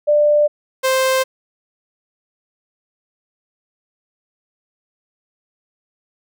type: tone pair in turn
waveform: sine / sawtooth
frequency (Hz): 593 / 523.6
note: D5 / C5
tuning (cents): +17 / +1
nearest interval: major second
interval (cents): 216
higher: first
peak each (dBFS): -10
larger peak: neither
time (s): 0.07-0.48 / 0.83-1.24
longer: neither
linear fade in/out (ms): 20
effects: none